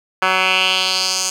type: tone with band-pass filter sweep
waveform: 10% pulse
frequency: 187.2 Hz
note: F#3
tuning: 20 cents sharp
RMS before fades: -17 dBFS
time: 0.22-1.3 s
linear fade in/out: 2 ms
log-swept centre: 1700 to 6700 Hz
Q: 2.6
effects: 7-bit